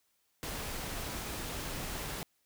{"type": "noise", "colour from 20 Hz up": "pink", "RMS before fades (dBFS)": -39, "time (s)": [0.43, 2.23], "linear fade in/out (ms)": 0, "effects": ["white hiss -75 dBFS RMS until 2.45 s"]}